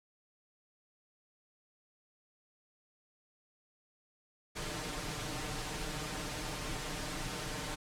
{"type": "noise with comb filter", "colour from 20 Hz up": "pink", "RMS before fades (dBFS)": -39, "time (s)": [4.55, 7.76], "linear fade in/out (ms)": 20, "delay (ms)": 6.6, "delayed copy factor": 0.7, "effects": ["low-pass 9000 Hz 12 dB/octave"]}